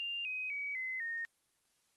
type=tone with pitch steps; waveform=sine; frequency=2794 / 2518 / 2269 / 2045 / 1843.4 Hz; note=F7 / D#7 / C#7 / C7 / A#6; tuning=0 / +20 / +40 / -40 / -20 cents; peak=-36 dBFS; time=0-1.25 s; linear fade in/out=0 ms; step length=250 ms; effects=white hiss -75 dBFS RMS until 1.96 s + Opus 32 kbps